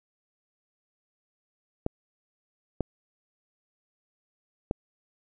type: clicks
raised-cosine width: 2 ms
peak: -13 dBFS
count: 3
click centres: 1.864 / 2.807 / 4.711 s
effects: none